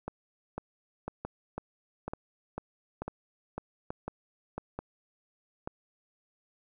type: two click trains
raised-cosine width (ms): 1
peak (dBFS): -21 / -21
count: 6 / 10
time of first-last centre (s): 1.25-5.675 / 0.08-4.58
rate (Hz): 1.13 / 2
effects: none